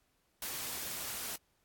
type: noise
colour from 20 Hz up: white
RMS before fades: -40 dBFS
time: 0.42-1.36 s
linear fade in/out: 2 ms
effects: pink hiss -75 dBFS RMS until 1.64 s + AAC 64 kbps